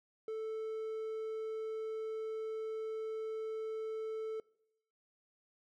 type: tone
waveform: triangle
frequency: 440 Hz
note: A4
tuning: in tune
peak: -35 dBFS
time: 0.28-4.4 s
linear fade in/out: 2 ms
effects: noise-tail reverb RT60 0.8 s tail -24 dB re dry